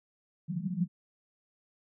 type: band-pass noise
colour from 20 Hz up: pink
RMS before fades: -33 dBFS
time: 0.48-0.88 s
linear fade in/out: 20 ms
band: 160 to 200 Hz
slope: 96 dB/octave
effects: none